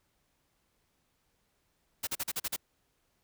white noise bursts, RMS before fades -33 dBFS, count 7, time 2.03-2.564 s, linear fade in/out 10 ms, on 42 ms, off 40 ms, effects pink hiss -75 dBFS RMS until 3.23 s

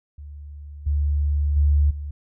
sine tone with level steps, 72.9 Hz, D2, 12 cents flat, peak -35 / -18 / -14 / -28 dBFS, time 0.18-2.11 s, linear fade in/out 5 ms, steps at 0.86 / 1.56 / 1.9 s, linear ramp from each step 10 ms, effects none

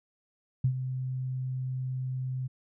sine tone with ADSR envelope, 129.2 Hz, C3, 21 cents flat, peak -20 dBFS, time 0.64-2.48 s, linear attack 6 ms, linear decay 80 ms, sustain -10 dB, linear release 18 ms, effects none

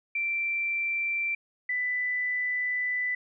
sine tone pair in turn, 2349 / 1990.3 Hz, D7 / B6, 0 / +13 cents, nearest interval minor third, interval 287 cents, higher first, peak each -26 dBFS, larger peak neither, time 0.15-1.35 / 1.69-3.15 s, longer second, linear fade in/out 5 ms, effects none

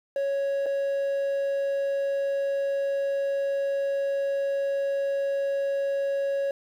triangle tone with dropouts, 554.4 Hz, C#5, in tune, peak -22 dBFS, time 0.16-6.51 s, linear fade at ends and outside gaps 2 ms, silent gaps 0.66-0.664 s, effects 9-bit

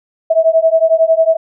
sine beating tone pair, 644 / 655 Hz, E5 / E5, -41 / -11 cents, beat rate 11 Hz, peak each -11 dBFS, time 0.3-1.37 s, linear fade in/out 10 ms, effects none

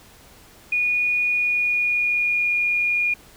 sine tone with pitch glide, 2454 to 2431 Hz, D#7 to D#7, -25 to -41 cents, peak -18 dBFS, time 0.72-3.14 s, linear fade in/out 5 ms, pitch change -16 cents, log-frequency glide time 1.3-2.53 s, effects pink hiss -49 dBFS RMS until 3.36 s

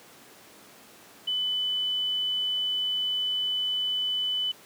sine tone, 3000 Hz, F#7, 23 cents sharp, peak -25 dBFS, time 1.27-4.52 s, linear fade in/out 10 ms, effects pink hiss -51 dBFS RMS until 4.65 s + high-pass 200 Hz 12 dB/octave

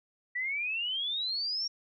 sine exponential sweep, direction up, 1934 to 5620 Hz, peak -30 dBFS, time 0.35-1.68 s, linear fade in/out 10 ms, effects none

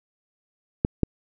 clicks, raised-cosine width 3 ms, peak -6 dBFS, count 2, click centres 0.849 / 1.033 s, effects none

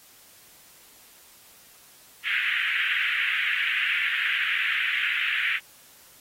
pink band-pass noise, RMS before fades -26 dBFS, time 2.23-5.6 s, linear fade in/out 50 ms, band 1600 to 2900 Hz, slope 48 dB/octave, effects white hiss -53 dBFS RMS until 6.2 s + AAC 48 kbps

